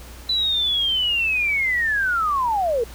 sine linear sweep, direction down, 4000 to 438 Hz, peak -18 dBFS, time 0.29-2.84 s, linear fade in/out 5 ms, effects added 60 Hz sine -39 dBFS peak until 2.94 s + pink hiss -43 dBFS RMS until 2.94 s

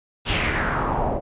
pink noise with low-pass filter sweep, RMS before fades -23 dBFS, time 0.25-1.21 s, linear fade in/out 50 ms, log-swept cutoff 3300 to 590 Hz, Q 3.1, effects resampled to 8000 Hz

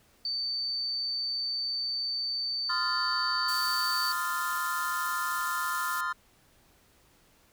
sine tone, 4563 Hz, C#8, 49 cents sharp, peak -29 dBFS, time 0.25-4.12 s, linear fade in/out 2 ms
triangle chord, F dominant seventh, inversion second, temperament equal with one note detuned, 1032.7 / 1244.5 / 1396.9 / 1760 Hz, C6 / Eb6 / F6 / A6, -23 / 0 / 0 / 0 cents, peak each -32 / -33 / -31 / -37 dBFS, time 2.69-6.13 s, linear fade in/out 10 ms
pink high-pass noise, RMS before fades -40 dBFS, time 3.48-6.01 s, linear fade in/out 5 ms, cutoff 5800 Hz, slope 12 dB/octave
effects pink hiss -63 dBFS RMS until 7.52 s

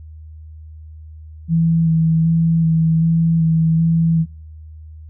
sine tone with vibrato, 163.2 Hz, E3, 17 cents flat, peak -12 dBFS, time 1.48-4.26 s, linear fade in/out 50 ms, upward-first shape square, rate 1.3 Hz, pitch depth 15 cents each way, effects noise-tail reverb RT60 0.7 s tail -23 dB re dry + added 78 Hz sine -34 dBFS peak until 5.09 s

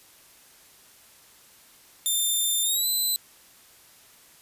5% pulse tone with pitch glide, 3586 to 4025 Hz, A7 to B7, +32 to +32 cents, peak -15 dBFS, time 2.06-3.16 s, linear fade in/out 0 ms, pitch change +200 cents, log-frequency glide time 2.63-2.87 s, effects white hiss -54 dBFS RMS until 4.41 s + resampled to 32000 Hz

